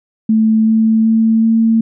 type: tone with pitch steps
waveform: sine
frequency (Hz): 220 / 221.8 / 223.6 / 225.4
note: A3 / A3 / A3 / A3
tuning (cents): 0 / +14 / +28 / +42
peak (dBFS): -8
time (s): 0.29-1.81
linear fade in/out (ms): 5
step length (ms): 380
effects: none